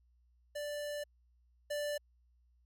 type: tone pair in turn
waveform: square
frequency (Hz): 587.3 / 587.3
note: D5 / D5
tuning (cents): 0 / 0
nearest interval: unison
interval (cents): 0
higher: neither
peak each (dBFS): -38 / -35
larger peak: second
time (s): 0.55-1.04 / 1.7-1.98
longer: first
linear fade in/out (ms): 10
effects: added 60 Hz sine -66 dBFS peak until 2.65 s + MP3 64 kbps